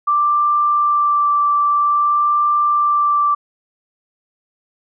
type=tone with vibrato; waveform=sine; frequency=1174.7 Hz; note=D6; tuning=in tune; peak=-12 dBFS; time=0.07-3.35 s; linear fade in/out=10 ms; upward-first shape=sine; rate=0.51 Hz; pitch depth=10 cents each way; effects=none